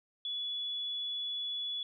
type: tone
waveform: sine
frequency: 3414 Hz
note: G#7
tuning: 47 cents sharp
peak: -34 dBFS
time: 0.25-1.83 s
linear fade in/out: 2 ms
effects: none